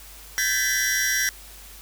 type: tone cluster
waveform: 40% pulse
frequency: 1554 / 1678 / 1776 / 1994 / 5680 Hz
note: G6 / G#6 / A6 / B6 / F8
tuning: -16 / +17 / +16 / +16 / +28 cents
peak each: -27 / -29 / -30 / -26 / -24 dBFS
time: 0.38-1.29 s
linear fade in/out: 0 ms
effects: added 50 Hz sine -46 dBFS peak until 1.81 s + white hiss -45 dBFS RMS until 1.81 s

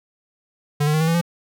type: tone with pitch steps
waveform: square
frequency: 146.6 / 151.24 / 156.04 / 160.98 / 166.08 / 171.34 Hz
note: D3 / D#3 / D#3 / E3 / E3 / F3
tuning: -3 / -49 / +5 / -41 / +13 / -33 cents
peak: -17 dBFS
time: 0.8-1.214 s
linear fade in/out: 10 ms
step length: 69 ms
effects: none

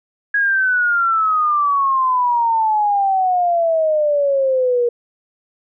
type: exponential sweep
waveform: sine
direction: down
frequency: 1661.2 to 473.6 Hz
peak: -13 dBFS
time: 0.34-4.89 s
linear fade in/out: 5 ms
effects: none

